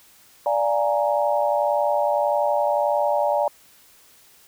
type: chord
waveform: sine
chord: Bb dominant seventh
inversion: first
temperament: equal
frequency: 587.3 / 698.5 / 830.6 / 932.3 Hz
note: D5 / F5 / Ab5 / Bb5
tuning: 0 / 0 / 0 / 0 cents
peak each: -21 / -26 / -24 / -26 dBFS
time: 0.46-3.48 s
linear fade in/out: 2 ms
effects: white hiss -53 dBFS RMS until 4.47 s